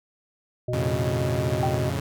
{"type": "harmonic tone", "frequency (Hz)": 123.47, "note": "B2", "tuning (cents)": 0, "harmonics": [1, 3, 5], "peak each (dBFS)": [-27, -31, -30], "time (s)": [0.68, 1.9], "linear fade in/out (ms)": 5}
{"type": "chord", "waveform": "sawtooth", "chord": "F augmented", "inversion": "none", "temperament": "equal", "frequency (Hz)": [87.31, 110, 138.59], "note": ["F2", "A2", "C#3"], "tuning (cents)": [0, 0, 0], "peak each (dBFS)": [-26, -27, -25], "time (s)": [0.73, 2], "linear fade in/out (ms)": 5}
{"type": "tone with exponential decay", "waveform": "sine", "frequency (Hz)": 778, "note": "G5", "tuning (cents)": -13, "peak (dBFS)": -20, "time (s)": [1.63, 1.88], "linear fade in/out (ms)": 1, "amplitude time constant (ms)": 54}
{"effects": []}